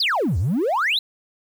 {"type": "exponential two-way sweep", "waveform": "triangle", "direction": "down then up", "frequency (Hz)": [5140, 76.3, 4190], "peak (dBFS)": -15, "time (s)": [0, 0.99], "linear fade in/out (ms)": 5, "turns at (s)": 0.38, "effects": ["tanh soft clip ceiling -14 dBFS", "8-bit"]}